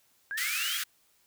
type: linear sweep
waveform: sine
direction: up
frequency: 1568 to 3322 Hz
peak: -32 dBFS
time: 0.31-0.77 s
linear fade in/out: 0 ms
type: high-pass noise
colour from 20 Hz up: pink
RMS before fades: -33 dBFS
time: 0.37-0.84 s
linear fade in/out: 10 ms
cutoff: 1300 Hz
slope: 96 dB/octave
effects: white hiss -67 dBFS RMS until 1.26 s